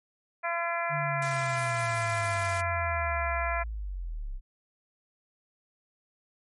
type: harmonic tone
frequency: 339.9 Hz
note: F4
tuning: 47 cents flat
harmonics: 2 / 3 / 4 / 5 / 6 / 7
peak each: -32 / -34 / -35 / -36 / -37 / -37 dBFS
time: 0.43-3.64 s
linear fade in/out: 20 ms
type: linear sweep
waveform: sine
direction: down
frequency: 150.6 to 30.25 Hz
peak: -32 dBFS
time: 0.89-4.41 s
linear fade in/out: 50 ms
type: noise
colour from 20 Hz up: white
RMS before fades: -40 dBFS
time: 1.22-2.61 s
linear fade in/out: 2 ms
effects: MP3 48 kbps